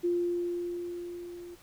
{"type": "tone with level ramp", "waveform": "sine", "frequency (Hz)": 349.2, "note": "F4", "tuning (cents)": 0, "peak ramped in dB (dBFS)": [-24, -42], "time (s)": [0.03, 1.56], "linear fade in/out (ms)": 20, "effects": ["pink hiss -57 dBFS RMS until 1.62 s"]}